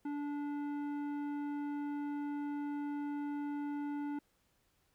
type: tone with tanh clipping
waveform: sine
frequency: 290 Hz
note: D4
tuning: 22 cents flat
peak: -38 dBFS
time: 0.05-4.19 s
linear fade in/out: 5 ms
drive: 12 dB
effects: pink hiss -75 dBFS RMS until 4.94 s